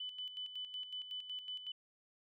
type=tone with tremolo; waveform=sine; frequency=3000 Hz; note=F#7; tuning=23 cents sharp; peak=-40 dBFS; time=0-1.72 s; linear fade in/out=5 ms; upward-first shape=square; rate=5.4 Hz; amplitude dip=60%; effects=none